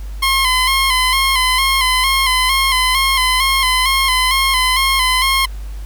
15% pulse tone with vibrato, 1046.5 Hz, C6, in tune, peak -6 dBFS, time 0.22-5.46 s, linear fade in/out 10 ms, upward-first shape square, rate 2.2 Hz, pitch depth 45 cents each way, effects added 50 Hz sine -24 dBFS peak until 5.85 s + pink hiss -44 dBFS RMS until 5.85 s

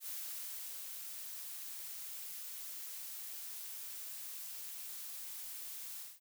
blue noise with ADSR envelope, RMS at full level -43 dBFS, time 0-6.2 s, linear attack 68 ms, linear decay 770 ms, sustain -3 dB, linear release 200 ms, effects none

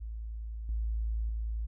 sine tone with level steps, 55.2 Hz, A1, 6 cents sharp, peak -36 / -29 / -31 dBFS, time 0-1.67 s, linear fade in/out 20 ms, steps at 0.69 / 1.29 s, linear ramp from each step 2 ms, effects none

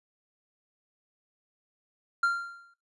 triangle tone with exponential decay, 1387 Hz, F6, 12 cents flat, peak -18 dBFS, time 2.23-2.74 s, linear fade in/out 5 ms, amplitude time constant 110 ms, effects noise-tail reverb RT60 0.2 s tail -18 dB re dry + resampled to 24000 Hz

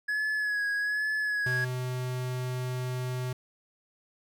triangle tone with vibrato, 1687 Hz, G#6, 27 cents sharp, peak -25 dBFS, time 0.08-1.65 s, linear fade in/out 10 ms, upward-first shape sine, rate 1.2 Hz, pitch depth 34 cents each way
square tone, 126.6 Hz, B2, 43 cents sharp, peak -31 dBFS, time 1.46-3.33 s, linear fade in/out 5 ms
effects none

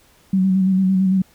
sine tone with vibrato, 189.1 Hz, F#3, 38 cents sharp, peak -13 dBFS, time 0.33-1.22 s, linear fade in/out 5 ms, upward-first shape square, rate 8.9 Hz, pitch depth 27 cents each way, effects pink hiss -54 dBFS RMS until 1.34 s

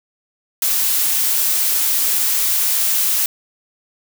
blue noise, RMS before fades -17 dBFS, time 0.62-3.26 s, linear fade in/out 2 ms, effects none

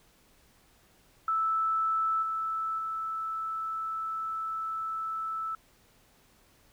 sine tone with level steps, 1315 Hz, E6, 5 cents flat, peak -25 / -29 / -31 dBFS, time 1.28-5.55 s, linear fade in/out 2 ms, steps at 2.22 / 2.78 s, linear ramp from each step 10 ms, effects pink hiss -63 dBFS RMS until 6.72 s

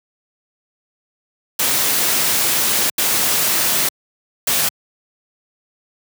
white noise bursts at uneven times, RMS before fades -17 dBFS, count 3, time 1.59-2.9 / 2.98-3.89 / 4.47-4.69 s, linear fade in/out 5 ms, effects high-pass 100 Hz 12 dB/octave

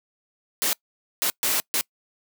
white noise bursts at uneven times, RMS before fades -23 dBFS, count 4, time 0.62-0.73 / 1.22-1.3 / 1.43-1.6 / 1.74-1.81 s, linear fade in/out 0 ms, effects noise-tail reverb RT60 0.1 s tail -25 dB re dry + high-pass 200 Hz 12 dB/octave

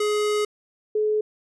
square / sine tone pair in turn, 419.7 / 426.8 Hz, G#4 / G#4, +18 / +47 cents, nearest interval unison, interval 29 cents, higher second, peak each -21 / -19 dBFS, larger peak second, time 0-0.45 / 0.95-1.21 s, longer first, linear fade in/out 5 ms, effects resampled to 24000 Hz

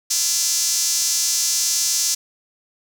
sawtooth tone with high-pass filter, 339.4 Hz, F4, 49 cents flat, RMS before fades -20 dBFS, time 0.1-2.15 s, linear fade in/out 10 ms, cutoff 5900 Hz, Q 2.9, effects none

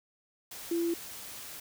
sine tone in noise, 338.6 Hz, E4, 46 cents sharp, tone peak -27 dBFS, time 0.71-0.94 s, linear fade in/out 5 ms, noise white, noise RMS -44 dBFS, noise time 0.51-1.6 s, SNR +14 dB, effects none

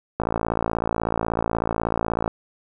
click train, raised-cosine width 1 ms, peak -8 dBFS, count 118, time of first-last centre 0.2-2.278 s, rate 56.3 Hz, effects none

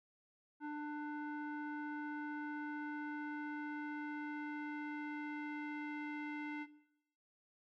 square tone with low-pass filter sweep, 297.4 Hz, D4, 22 cents sharp, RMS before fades -43 dBFS, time 0.6-6.67 s, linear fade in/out 50 ms, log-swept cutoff 1300 to 2100 Hz, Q 2.9, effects noise-tail reverb RT60 0.8 s tail -17 dB re dry

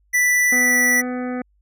square tone with pitch glide, 1975.5 to 1960.7 Hz, B6 to B6, 0 to -13 cents, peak -15 dBFS, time 0.13-1.02 s, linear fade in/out 20 ms, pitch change -13 cents, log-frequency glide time 0.56-0.76 s
harmonic tone, 250 Hz, B3, 21 cents sharp, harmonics 1 / 2 / 3 / 5 / 6 / 7 / 8 / 9, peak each -24 / -30 / -34 / -38 / -40 / -41 / -42 / -43 dBFS, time 0.52-1.42 s, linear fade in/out 5 ms
effects added 50 Hz sine -58 dBFS peak until 1.61 s

